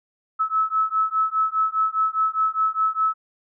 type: beating tone pair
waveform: sine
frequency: 1297 / 1301.9 Hz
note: E6 / E6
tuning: -28 / -22 cents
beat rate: 4.9 Hz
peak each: -22 dBFS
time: 0.39-3.14 s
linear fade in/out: 20 ms
effects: none